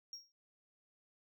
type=tone with exponential decay; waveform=triangle; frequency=5588 Hz; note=F8; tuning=in tune; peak=-39 dBFS; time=0.13-0.32 s; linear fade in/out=1 ms; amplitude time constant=40 ms; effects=tanh soft clip ceiling -39 dBFS